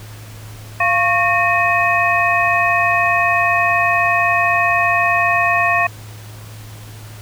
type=tone cluster; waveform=sine; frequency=694 / 1098 / 1835 / 2526 Hz; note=F5 / C#6 / A#6 / D#7; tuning=-11 / -17 / -28 / +26 cents; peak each=-18 dBFS; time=0.8-5.87 s; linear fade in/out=5 ms; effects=added 107 Hz sine -33 dBFS peak until 7.21 s + pink hiss -40 dBFS RMS until 7.21 s